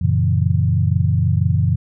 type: chord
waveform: sine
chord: F# dominant seventh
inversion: none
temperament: equal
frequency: 92.5 / 116.54 / 138.59 / 164.81 Hz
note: F#2 / A#2 / C#3 / E3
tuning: 0 / 0 / 0 / 0 cents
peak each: -17 / -19 / -20 / -21 dBFS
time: 0.01-1.76 s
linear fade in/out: 10 ms
effects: none